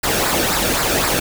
pink noise with flanger, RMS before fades -18 dBFS, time 0.03-1.2 s, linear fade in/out 10 ms, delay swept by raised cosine 0.31 to 1.02 ms, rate 3.9 Hz, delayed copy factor -0.55, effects none

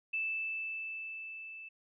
sine tone with level ramp, 2637 Hz, E7, in tune, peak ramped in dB -31 to -45 dBFS, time 0.13-1.69 s, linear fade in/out 10 ms, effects none

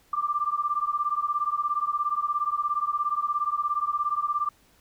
sine beating tone pair, 1175 / 1192 Hz, D6 / D6, +1 / +25 cents, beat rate 17 Hz, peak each -27 / -27 dBFS, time 0.13-4.49 s, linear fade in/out 5 ms, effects pink hiss -61 dBFS RMS until 4.8 s

